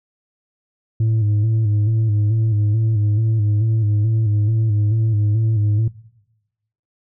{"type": "tone with vibrato", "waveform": "sine", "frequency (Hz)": 107.9, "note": "A2", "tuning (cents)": -33, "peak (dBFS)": -11, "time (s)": [1, 5.88], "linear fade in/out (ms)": 5, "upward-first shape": "square", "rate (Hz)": 2.3, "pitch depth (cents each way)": 53, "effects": ["noise-tail reverb RT60 1.0 s tail -22 dB re dry", "tanh soft clip ceiling -13 dBFS"]}